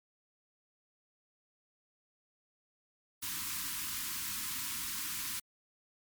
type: band-stop noise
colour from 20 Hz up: white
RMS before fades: -38 dBFS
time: 3.22-5.4 s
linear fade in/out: 10 ms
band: 330 to 930 Hz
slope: 96 dB/octave
effects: MP3 96 kbps